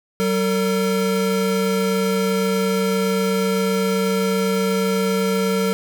square tone pair together, 190.2 / 453.1 Hz, F#3 / A#4, +48 / -49 cents, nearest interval octave + minor third, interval 1503 cents, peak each -21 dBFS, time 0.2-5.73 s, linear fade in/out 0 ms, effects none

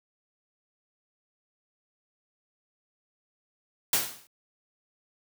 white noise with exponential decay, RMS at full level -21 dBFS, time 3.93-4.27 s, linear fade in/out 2 ms, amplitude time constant 73 ms, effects high-pass 80 Hz 12 dB/octave

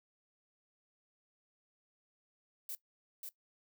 violet noise with echo, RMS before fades -42 dBFS, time 2.69-2.75 s, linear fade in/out 2 ms, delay 540 ms, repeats 1, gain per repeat -3 dB, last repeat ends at 3.29 s, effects noise-tail reverb RT60 0.1 s tail -17 dB re dry

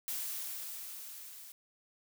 blue noise with level ramp, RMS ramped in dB -37 to -51 dBFS, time 0.08-1.52 s, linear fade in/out 0 ms, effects none

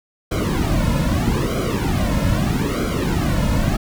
brown noise with flanger, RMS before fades -19 dBFS, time 0.31-3.77 s, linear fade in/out 10 ms, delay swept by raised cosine 1.1 to 2.6 ms, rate 0.79 Hz, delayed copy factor -0.95, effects none

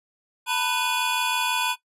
square tone cluster, 902 / 988 / 1495 / 2475 / 3404 Hz, A5 / B5 / F#6 / D#7 / G#7, +43 / 0 / +17 / -10 / +42 cents, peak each -29 / -29 / -32 / -29 / -30 dBFS, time 0.46-1.76 s, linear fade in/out 50 ms, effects noise-tail reverb RT60 0.1 s tail -17 dB re dry + resampled to 32000 Hz

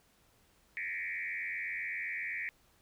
sine tone with frequency modulation, 2080 Hz, C7, 11 cents flat, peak -35 dBFS, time 0.77-2.49 s, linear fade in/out 0 ms, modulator 87.8 Hz, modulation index 3.3, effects pink hiss -68 dBFS RMS until 2.81 s

